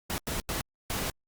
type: noise bursts at uneven times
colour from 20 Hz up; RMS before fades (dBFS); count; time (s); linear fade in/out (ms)
pink; -32; 4; 0.1-0.18 / 0.27-0.4 / 0.49-0.61 / 0.9-1.1; 0
effects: Opus 48 kbps